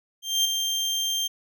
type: tone with ADSR envelope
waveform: 30% pulse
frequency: 3172 Hz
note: G7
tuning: 20 cents sharp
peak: -15 dBFS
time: 0.22-1.28 s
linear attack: 230 ms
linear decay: 4 ms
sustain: -6 dB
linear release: 14 ms
effects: none